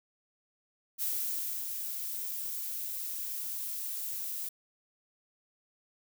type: noise with ADSR envelope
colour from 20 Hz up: violet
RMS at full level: -32 dBFS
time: 0.98-4.49 s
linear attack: 40 ms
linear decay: 610 ms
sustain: -5 dB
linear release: 6 ms
effects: none